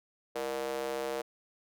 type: tone with high-pass filter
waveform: square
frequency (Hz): 67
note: C2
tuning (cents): +42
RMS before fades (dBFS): -35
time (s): 0.35-1.22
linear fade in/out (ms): 10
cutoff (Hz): 500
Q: 3.2
effects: none